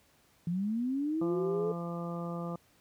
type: linear sweep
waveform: sine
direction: up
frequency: 164.81 to 440 Hz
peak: -29 dBFS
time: 0.47-1.72 s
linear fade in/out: 2 ms
type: harmonic tone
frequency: 171 Hz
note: F3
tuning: 36 cents flat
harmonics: 1 / 2 / 3 / 4 / 5 / 6 / 7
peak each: -36 / -44 / -42 / -46 / -50 / -51 / -45 dBFS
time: 1.21-2.56 s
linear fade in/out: 5 ms
effects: pink hiss -66 dBFS RMS until 2.8 s + high-pass 60 Hz 12 dB/octave